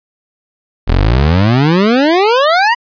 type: exponential sweep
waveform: 25% pulse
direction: up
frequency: 38.89 to 986 Hz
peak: -4 dBFS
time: 0.87-2.75 s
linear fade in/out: 20 ms
effects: resampled to 11025 Hz